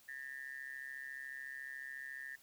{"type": "tone with amplitude modulation", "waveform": "sine", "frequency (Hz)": 1800, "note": "A6", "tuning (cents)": 39, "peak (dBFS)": -40, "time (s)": [0.08, 2.36], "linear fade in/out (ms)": 10, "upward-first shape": "sine", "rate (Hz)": 134, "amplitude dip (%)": 95, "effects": ["white hiss -65 dBFS RMS until 2.42 s"]}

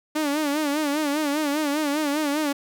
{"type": "tone with vibrato", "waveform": "sawtooth", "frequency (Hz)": 296.1, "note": "D4", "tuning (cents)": 14, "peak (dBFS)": -18, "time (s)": [0.15, 2.53], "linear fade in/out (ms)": 10, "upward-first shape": "sine", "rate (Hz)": 5, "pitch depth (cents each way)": 95, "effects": []}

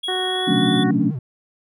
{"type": "tone with pitch glide", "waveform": "triangle", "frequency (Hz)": [3322, 3445], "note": ["G#7", "A7"], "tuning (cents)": [0, -37], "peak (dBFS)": -22, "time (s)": [0.03, 0.84], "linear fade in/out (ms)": 10, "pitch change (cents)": 63, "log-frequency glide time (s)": [0.27, 0.68]}
{"type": "harmonic tone", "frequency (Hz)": 370, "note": "F#4", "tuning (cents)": 0, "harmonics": [1, 2, 3, 4, 5], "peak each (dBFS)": [-25, -27, -34, -33, -31], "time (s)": [0.08, 0.91], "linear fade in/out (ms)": 5}
{"type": "chord", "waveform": "sine", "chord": "D major seventh", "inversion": "first", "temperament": "just", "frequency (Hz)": [183.54, 220.2, 275.3, 293.7], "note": ["F#3", "A3", "C#4", "D4"], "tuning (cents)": [-14, 2, -12, 0], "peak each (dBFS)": [-22, -21, -21, -22], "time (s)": [0.47, 1.11], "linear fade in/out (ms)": 10}
{"type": "tone with vibrato", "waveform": "triangle", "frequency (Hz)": 138.59, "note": "C#3", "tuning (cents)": 0, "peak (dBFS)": -22, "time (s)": [0.5, 1.19], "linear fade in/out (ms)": 5, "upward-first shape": "sine", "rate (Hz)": 10, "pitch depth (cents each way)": 220}
{"effects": []}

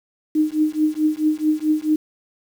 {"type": "tone with tremolo", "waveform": "sine", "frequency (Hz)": 308, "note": "D#4", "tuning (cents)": -17, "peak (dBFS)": -12, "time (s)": [0.35, 1.96], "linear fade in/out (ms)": 5, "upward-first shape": "triangle", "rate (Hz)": 4.6, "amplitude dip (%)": 100, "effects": ["7-bit"]}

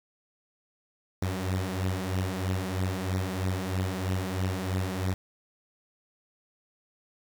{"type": "beating tone pair", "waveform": "sawtooth", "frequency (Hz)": [92.5, 95.6], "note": ["F#2", "G2"], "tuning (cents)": [0, -43], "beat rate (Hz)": 3.1, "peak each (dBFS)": [-26, -28], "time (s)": [1.22, 5.14], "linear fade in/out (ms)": 5, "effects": ["8-bit"]}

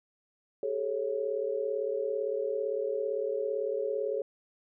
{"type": "tone cluster", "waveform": "sine", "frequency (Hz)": [397, 434.8, 550], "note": ["G4", "A4", "C#5"], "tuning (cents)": [22, -21, -14], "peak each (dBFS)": [-35, -32, -33], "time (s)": [0.63, 4.22], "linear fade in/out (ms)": 2, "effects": []}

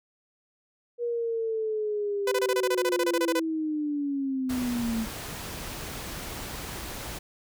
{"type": "linear sweep", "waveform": "sine", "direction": "down", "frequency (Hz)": [480.1, 219.9], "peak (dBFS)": -26, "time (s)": [0.98, 5.07], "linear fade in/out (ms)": 50}
{"type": "tone bursts", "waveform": "sawtooth", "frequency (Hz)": 501, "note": "B4", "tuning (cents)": 25, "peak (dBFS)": -20, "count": 16, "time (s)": [2.27, 3.397], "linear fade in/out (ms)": 5, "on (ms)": 47, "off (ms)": 25}
{"type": "noise", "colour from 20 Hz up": "pink", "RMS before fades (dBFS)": -37, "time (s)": [4.49, 7.19], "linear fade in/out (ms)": 10}
{"effects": []}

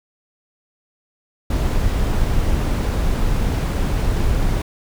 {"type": "noise", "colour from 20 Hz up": "brown", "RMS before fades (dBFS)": -18, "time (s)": [1.5, 4.62], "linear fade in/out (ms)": 5, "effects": []}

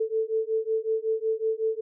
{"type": "beating tone pair", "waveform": "sine", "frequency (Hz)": [440, 445.4], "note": ["A4", "A4"], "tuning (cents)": [0, 21], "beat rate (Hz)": 5.4, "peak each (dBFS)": -27, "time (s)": [0, 1.81], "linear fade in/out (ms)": 10, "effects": []}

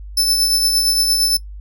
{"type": "tone with tremolo", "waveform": "sawtooth", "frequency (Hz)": 5274, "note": "E8", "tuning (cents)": 0, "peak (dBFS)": -9, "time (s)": [0.17, 1.37], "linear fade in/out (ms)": 5, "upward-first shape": "triangle", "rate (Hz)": 8.7, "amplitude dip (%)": 45, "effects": ["noise-tail reverb RT60 0.1 s tail -18 dB re dry", "added 50 Hz sine -30 dBFS peak until 1.6 s"]}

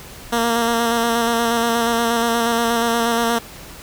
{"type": "tone with vibrato", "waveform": "10% pulse", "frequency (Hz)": 232.5, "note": "A#3", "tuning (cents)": -4, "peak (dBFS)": -8, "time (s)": [0.32, 3.39], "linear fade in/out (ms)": 10, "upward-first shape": "square", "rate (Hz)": 8.4, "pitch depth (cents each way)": 20, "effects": ["pink hiss -38 dBFS RMS until 3.82 s"]}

